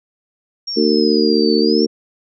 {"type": "exponential two-way sweep", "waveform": "sine", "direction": "down then up", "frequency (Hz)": [5580, 4476, 5580], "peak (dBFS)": -21, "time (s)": [0.67, 1.86], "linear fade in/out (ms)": 10, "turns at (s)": 1.57}
{"type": "harmonic tone", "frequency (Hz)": 75.5, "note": "D2", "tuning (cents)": 48, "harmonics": [3, 4, 5, 6], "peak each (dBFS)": [-17, -17, -17, -17], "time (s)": [0.76, 1.87], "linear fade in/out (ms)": 20}
{"effects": []}